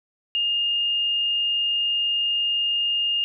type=tone; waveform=sine; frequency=2829 Hz; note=F7; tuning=22 cents sharp; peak=-20 dBFS; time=0.35-3.24 s; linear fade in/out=0 ms; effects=none